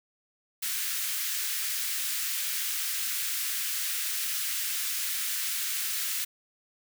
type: high-pass noise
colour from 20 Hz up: white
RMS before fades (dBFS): -31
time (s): 0.62-6.25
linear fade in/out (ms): 10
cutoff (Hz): 1500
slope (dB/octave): 24
effects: none